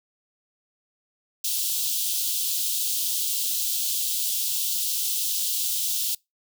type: high-pass noise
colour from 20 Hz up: white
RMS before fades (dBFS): -26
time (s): 1.44-6.15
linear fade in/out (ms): 5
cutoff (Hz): 3000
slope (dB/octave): 48
effects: noise-tail reverb RT60 0.2 s tail -25 dB re dry